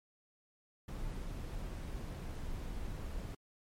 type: noise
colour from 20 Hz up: brown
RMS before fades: -41 dBFS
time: 0.88-3.35 s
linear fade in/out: 5 ms
effects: MP3 64 kbps